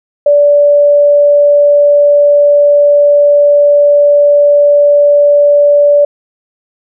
sine tone, 580 Hz, D5, 22 cents flat, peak -3 dBFS, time 0.26-6.05 s, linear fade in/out 5 ms, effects none

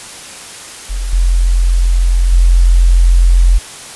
sine tone with level steps, 43.65 Hz, F1, in tune, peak -15 / -7 / -4 dBFS, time 0.89-3.59 s, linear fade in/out 20 ms, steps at 1.13 / 2.32 s, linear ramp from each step 2 ms, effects white hiss -30 dBFS RMS until 3.95 s + resampled to 24000 Hz

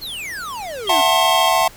square exponential sweep, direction down, 4435 to 264.8 Hz, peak -27 dBFS, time 0.01-1.02 s, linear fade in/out 20 ms
triangle tone, 3228 Hz, G#7, 50 cents flat, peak -19 dBFS, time 0.87-1.49 s, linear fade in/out 5 ms
square chord, F# half-diminished seventh, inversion third, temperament just, 666 / 740 / 888 / 1065.6 Hz, E5 / F#5 / A5 / C6, +18 / 0 / +16 / +31 cents, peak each -20 dBFS, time 0.89-1.68 s, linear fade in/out 5 ms
effects pink hiss -42 dBFS RMS until 1.76 s

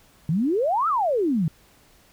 sine exponential two-way sweep, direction up then down, 146.83 to 1355 to 146.83 Hz, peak -19 dBFS, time 0.29-1.48 s, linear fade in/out 2 ms, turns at 0.88 s, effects pink hiss -56 dBFS RMS until 2.12 s

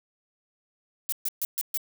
violet noise bursts, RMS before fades -28 dBFS, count 5, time 1.09-1.775 s, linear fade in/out 0 ms, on 33 ms, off 130 ms, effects none

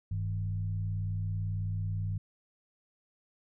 sine tone with frequency modulation, 100.2 Hz, G2, 38 cents sharp, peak -30 dBFS, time 0.11-2.18 s, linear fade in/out 5 ms, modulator 58.2 Hz, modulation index 0.67, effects none

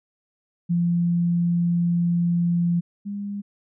sine tone pair in turn, 172.4 / 202.3 Hz, F3 / G#3, -22 / -45 cents, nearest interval minor third, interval 277 cents, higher second, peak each -18 / -27 dBFS, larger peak first, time 0.69-2.81 / 3.05-3.42 s, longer first, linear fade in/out 20 ms, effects none

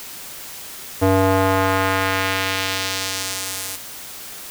square tone with band-pass filter sweep, 95.5 Hz, G2, 45 cents flat, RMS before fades -20 dBFS, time 1.01-3.77 s, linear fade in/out 20 ms, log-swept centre 520 to 12000 Hz, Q 0.88, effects white hiss -35 dBFS RMS until 4.5 s

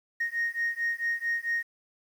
sine beating tone pair, 1860 / 1864.5 Hz, A#6 / A#6, -4 / 0 cents, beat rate 4.5 Hz, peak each -29 dBFS, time 0.2-1.63 s, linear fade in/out 10 ms, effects tanh soft clip ceiling -22 dBFS + 9-bit

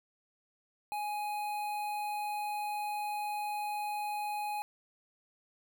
square tone with notch filter, 834 Hz, G#5, 7 cents sharp, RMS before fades -36 dBFS, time 0.92-4.62 s, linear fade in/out 0 ms, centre 6000 Hz, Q 1, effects none

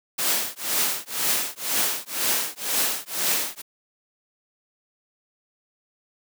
white noise with tremolo, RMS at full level -21 dBFS, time 0.18-3.62 s, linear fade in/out 10 ms, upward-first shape triangle, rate 2 Hz, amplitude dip 100%, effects high-pass 200 Hz 12 dB/octave

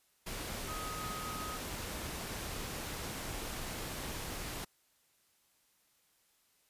sine tone in noise, 1257 Hz, D#6, 17 cents sharp, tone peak -42 dBFS, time 0.68-1.57 s, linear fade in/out 10 ms, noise pink, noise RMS -41 dBFS, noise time 0.26-4.65 s, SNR -4 dB, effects white hiss -72 dBFS RMS until 6.69 s + resampled to 32000 Hz

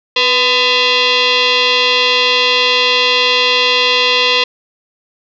sine tone with frequency modulation, 261.6 Hz, C4, in tune, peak -9 dBFS, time 0.16-4.44 s, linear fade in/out 5 ms, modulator 755 Hz, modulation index 5.4, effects none

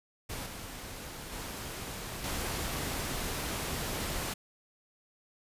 pink noise with level steps, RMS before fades -39 / -43 / -40 / -35 dBFS, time 0.29-4.34 s, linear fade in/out 10 ms, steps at 0.46 / 1.32 / 2.24 s, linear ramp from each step 2 ms, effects resampled to 32000 Hz

